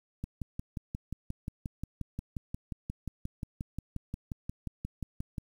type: click train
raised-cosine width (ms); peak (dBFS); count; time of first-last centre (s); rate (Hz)
5; -23; 30; 0.24-5.382; 5.64
effects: 9-bit